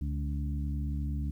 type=harmonic tone with a mistuned harmonic; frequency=71.5 Hz; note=D2; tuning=46 cents flat; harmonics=1 / 2 / 3 / 4; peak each=-31 / -37 / -41 / -43 dBFS; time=0.01-1.31 s; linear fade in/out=5 ms; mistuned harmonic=2; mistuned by=+37 cents; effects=11-bit